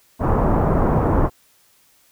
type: low-pass noise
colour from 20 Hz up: pink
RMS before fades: -17 dBFS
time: 0.19-1.3 s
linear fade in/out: 50 ms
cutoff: 1100 Hz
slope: 24 dB/octave
effects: white hiss -57 dBFS RMS until 2.11 s

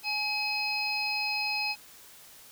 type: harmonic tone with a mistuned harmonic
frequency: 840 Hz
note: G#5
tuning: 19 cents sharp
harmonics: 1 / 3 / 5 / 6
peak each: -36 / -30 / -36 / -35 dBFS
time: 0.03-1.76 s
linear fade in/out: 50 ms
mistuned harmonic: 3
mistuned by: +16 cents
effects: white hiss -52 dBFS RMS until 2.51 s

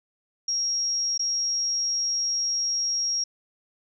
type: tone with dropouts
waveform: sine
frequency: 5600 Hz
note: F8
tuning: 4 cents sharp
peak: -23 dBFS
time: 0.48-3.24 s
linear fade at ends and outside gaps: 5 ms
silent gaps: 1.178-1.193 s
effects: none

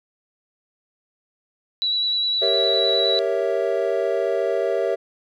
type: tone with vibrato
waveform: sine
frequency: 3924 Hz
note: B7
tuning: 12 cents flat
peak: -19 dBFS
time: 1.82-3.19 s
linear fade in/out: 0 ms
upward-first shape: square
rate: 9.8 Hz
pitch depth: 11 cents each way
type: chord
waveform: triangle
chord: G diminished seventh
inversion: none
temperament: equal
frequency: 392 / 466.2 / 554.4 / 659.3 Hz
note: G4 / Bb4 / Db5 / Fb5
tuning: 0 / 0 / 0 / 0 cents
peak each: -23 dBFS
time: 2.41-4.96 s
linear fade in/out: 20 ms
effects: none

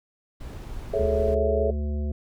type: noise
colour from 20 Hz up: brown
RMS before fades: -36 dBFS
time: 0.4-1.35 s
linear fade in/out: 10 ms
type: chord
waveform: sine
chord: A major seventh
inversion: third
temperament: equal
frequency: 415.3 / 440 / 554.4 / 659.3 Hz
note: G#4 / A4 / C#5 / E5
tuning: 0 / 0 / 0 / 0 cents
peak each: -27 dBFS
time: 0.93-1.71 s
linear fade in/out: 10 ms
type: harmonic tone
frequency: 73.42 Hz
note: D2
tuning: in tune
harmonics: 1 / 3 / 5 / 7 / 9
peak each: -25 / -34 / -40 / -44 / -47 dBFS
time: 0.99-2.12 s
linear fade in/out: 5 ms
effects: none

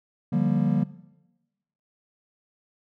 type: chord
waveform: triangle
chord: G minor seventh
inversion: second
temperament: just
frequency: 147 / 176.4 / 196 / 235.2 Hz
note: D3 / F3 / G3 / Bb3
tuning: +2 / +18 / 0 / +16 cents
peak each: -24 dBFS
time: 0.32-0.84 s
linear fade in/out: 10 ms
effects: noise-tail reverb RT60 1.0 s tail -18 dB re dry

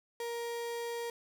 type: tone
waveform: 35% pulse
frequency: 469.7 Hz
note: A#4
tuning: 13 cents sharp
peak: -34 dBFS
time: 0.2-1.1 s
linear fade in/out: 2 ms
effects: none

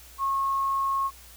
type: tone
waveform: sine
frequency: 1089 Hz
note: C#6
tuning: 31 cents flat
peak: -23 dBFS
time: 0.18-1.11 s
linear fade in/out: 50 ms
effects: added 60 Hz sine -51 dBFS peak until 1.36 s + white hiss -50 dBFS RMS until 1.36 s

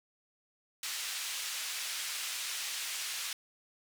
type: band-pass noise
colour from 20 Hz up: pink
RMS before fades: -38 dBFS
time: 0.83-3.33 s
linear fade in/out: 2 ms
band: 2300 to 11000 Hz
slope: 12 dB/octave
effects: none

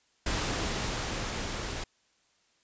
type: noise with level ramp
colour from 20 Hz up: pink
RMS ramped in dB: -30 to -36 dBFS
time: 0.26-1.84 s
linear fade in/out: 5 ms
effects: white hiss -69 dBFS RMS until 2.63 s + resampled to 16000 Hz

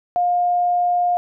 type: tone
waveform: sine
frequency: 709 Hz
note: F5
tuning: 26 cents sharp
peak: -15 dBFS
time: 0.16-1.17 s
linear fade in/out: 0 ms
effects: none

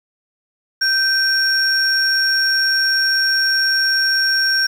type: tone pair together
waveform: sine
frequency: 1556 / 5545 Hz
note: G6 / F8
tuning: -13 / -13 cents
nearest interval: octave + minor seventh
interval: 2200 cents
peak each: -15 dBFS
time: 0.81-4.67 s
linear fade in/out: 10 ms
effects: tanh soft clip ceiling -9 dBFS + 7-bit

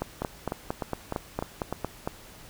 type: two click trains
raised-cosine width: 1 ms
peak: -14 / -15 dBFS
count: 10 / 6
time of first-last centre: 0.02-2.075 / 0.22-1.726 s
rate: 4.38 / 3.32 Hz
effects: pink hiss -49 dBFS RMS until 2.49 s

